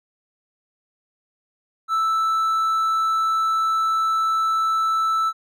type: tone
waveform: triangle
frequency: 1318.5 Hz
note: E6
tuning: in tune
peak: -16 dBFS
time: 1.88-5.33 s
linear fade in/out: 50 ms
effects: none